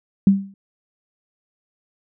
sine tone with exponential decay, 196 Hz, G3, in tune, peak -6 dBFS, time 0.27-0.54 s, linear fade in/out 2 ms, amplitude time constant 58 ms, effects none

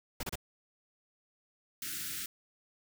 pink noise bursts, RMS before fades -37 dBFS, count 3, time 0.2-0.356 s, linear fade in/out 5 ms, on 32 ms, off 30 ms
white band-stop noise, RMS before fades -39 dBFS, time 1.82-2.26 s, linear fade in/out 2 ms, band 380 to 1300 Hz, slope 96 dB/octave
effects none

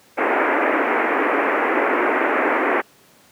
pink band-pass noise, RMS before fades -19 dBFS, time 0.17-2.82 s, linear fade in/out 20 ms, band 270 to 2300 Hz, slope 48 dB/octave, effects pink hiss -52 dBFS RMS until 3.31 s + high-pass 150 Hz 12 dB/octave

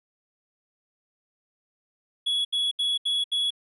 triangle tone bursts, 3369 Hz, G#7, 24 cents sharp, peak -21 dBFS, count 5, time 2.26-3.506 s, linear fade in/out 10 ms, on 190 ms, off 74 ms, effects resampled to 32000 Hz

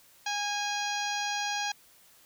harmonic tone with a mistuned harmonic, 820 Hz, G#5, 22 cents flat, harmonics 1 / 2 / 3 / 4 / 5 / 6 / 7 / 8, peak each -33 / -36 / -38 / -39 / -40 / -41 / -41 / -42 dBFS, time 0.26-1.72 s, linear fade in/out 5 ms, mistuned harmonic 3, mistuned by +20 cents, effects white hiss -59 dBFS RMS until 2.25 s

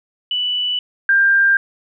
sine tone pair in turn, 2968 / 1592.4 Hz, F#7 / G6, +5 / +27 cents, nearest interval major seventh, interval 1078 cents, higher first, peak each -17 / -10 dBFS, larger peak second, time 0.31-0.79 / 1.09-1.57 s, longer neither, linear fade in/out 2 ms, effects none

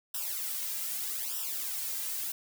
blue noise with flanger, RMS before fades -35 dBFS, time 0.14-2.32 s, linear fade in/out 5 ms, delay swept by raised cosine 0.45 to 2.75 ms, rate 0.81 Hz, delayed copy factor -0.95, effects none

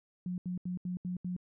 sine tone bursts, 180 Hz, F#3, 47 cents flat, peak -33 dBFS, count 6, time 0.26-1.365 s, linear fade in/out 2 ms, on 120 ms, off 77 ms, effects none

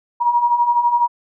sine beating tone pair, 946 / 958 Hz, A#5 / A#5, +25 / +47 cents, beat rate 12 Hz, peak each -20 / -14 dBFS, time 0.2-1.08 s, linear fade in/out 20 ms, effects none

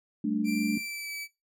sine chord, G suspended second, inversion none, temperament equal, 196 / 220 / 293.7 Hz, G3 / A3 / D4, 0 / 0 / 0 cents, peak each -34 / -28 / -29 dBFS, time 0.24-0.78 s, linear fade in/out 5 ms
sawtooth tone with pitch glide, 2355 to 2299 Hz, D7 to D7, +4 to -37 cents, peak -32 dBFS, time 0.44-1.28 s, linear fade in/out 50 ms, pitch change -41 cents, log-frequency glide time 0.74-1.13 s
effects noise-tail reverb RT60 0.2 s tail -17 dB re dry

